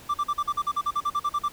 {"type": "tone bursts", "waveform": "triangle", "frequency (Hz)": 1174.7, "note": "D6", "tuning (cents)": 0, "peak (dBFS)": -20, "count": 15, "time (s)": [0.09, 1.486], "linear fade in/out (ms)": 10, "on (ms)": 52, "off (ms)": 44, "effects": ["pink hiss -48 dBFS RMS until 1.52 s"]}